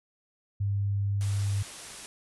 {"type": "tone", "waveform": "sine", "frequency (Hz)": 100.2, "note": "G2", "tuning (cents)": 38, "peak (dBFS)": -25, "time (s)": [0.6, 1.63], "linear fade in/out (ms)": 10}
{"type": "low-pass noise", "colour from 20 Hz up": "white", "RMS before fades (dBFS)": -45, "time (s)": [1.21, 2.06], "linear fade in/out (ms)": 0, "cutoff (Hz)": 11000, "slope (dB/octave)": 96}
{"effects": []}